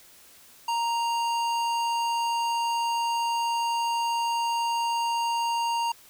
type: tone with hard clipping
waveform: sine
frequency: 932.3 Hz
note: A#5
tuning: in tune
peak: -26 dBFS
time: 0.68-5.92 s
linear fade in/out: 5 ms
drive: 15 dB
effects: white hiss -53 dBFS RMS until 6.09 s